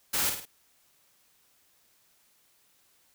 white noise with echo, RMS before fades -28 dBFS, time 0.13-0.3 s, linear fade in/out 10 ms, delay 52 ms, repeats 3, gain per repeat -6 dB, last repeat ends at 0.456 s, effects white hiss -66 dBFS RMS until 3.14 s

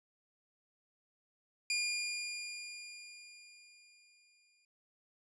20% pulse tone with exponential decay, 2417 Hz, D7, 49 cents sharp, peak -26 dBFS, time 1.7-4.65 s, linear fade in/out 2 ms, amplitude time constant 640 ms, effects resampled to 22050 Hz

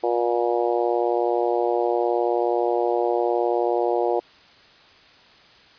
harmonic tone, 119.2 Hz, A#2, 39 cents sharp, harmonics 3 / 4 / 5 / 6 / 7 / 8, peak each -24 / -24 / -27 / -26 / -29 / -36 dBFS, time 0.03-4.2 s, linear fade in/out 10 ms, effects white hiss -51 dBFS RMS until 5.78 s + resampled to 11025 Hz

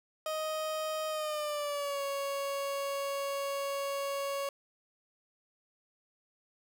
30% pulse tone with pitch glide, 625 to 556.8 Hz, D#5 to C#5, +8 to +8 cents, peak -30 dBFS, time 0.26-4.49 s, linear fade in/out 2 ms, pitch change -200 cents, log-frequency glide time 1.09-2.03 s, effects none

